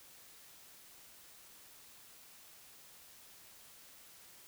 silence, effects white hiss -58 dBFS RMS until 4.47 s

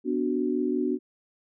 sine chord, B minor, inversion none, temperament equal with one note detuned, 248.4 / 293.7 / 370 Hz, B3 / D4 / F#4, +10 / 0 / 0 cents, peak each -28 dBFS, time 0.04-0.99 s, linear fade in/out 50 ms, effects none

